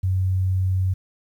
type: tone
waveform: sine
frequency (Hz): 93.6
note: F#2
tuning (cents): +20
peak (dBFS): -18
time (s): 0.03-0.94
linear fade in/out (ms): 10
effects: 9-bit